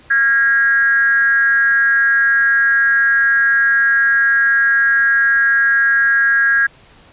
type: tone with frequency modulation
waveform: sine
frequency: 1636 Hz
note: G#6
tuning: 26 cents flat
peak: -10 dBFS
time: 0.1-6.67 s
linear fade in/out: 10 ms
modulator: 254 Hz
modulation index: 0.49
effects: pink hiss -46 dBFS RMS until 7.12 s + resampled to 8000 Hz